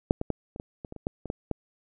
clicks, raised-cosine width 2 ms, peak -6 / -16 / -13 / -25 / -21 / -24 / -26 / -27 / -14 / -23 / -16 / -14 dBFS, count 12, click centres 0.109 / 0.214 / 0.303 / 0.561 / 0.599 / 0.848 / 0.924 / 0.963 / 1.069 / 1.257 / 1.301 / 1.513 s, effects none

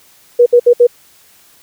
sine tone bursts, 483 Hz, B4, 39 cents flat, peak -3 dBFS, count 4, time 0.39-0.87 s, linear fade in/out 10 ms, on 72 ms, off 64 ms, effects white hiss -47 dBFS RMS until 1.62 s

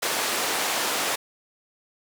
pink band-pass noise, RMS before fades -26 dBFS, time 0.02-1.16 s, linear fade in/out 10 ms, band 470 to 13000 Hz, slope 12 dB/octave, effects none

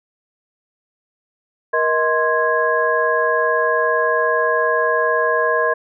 sine tone cluster, 474.4 / 632 / 1050 / 1655 Hz, A#4 / D#5 / C6 / G#6, +30 / +27 / +6 / -6 cents, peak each -20 dBFS, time 1.73-5.74 s, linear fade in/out 10 ms, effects none

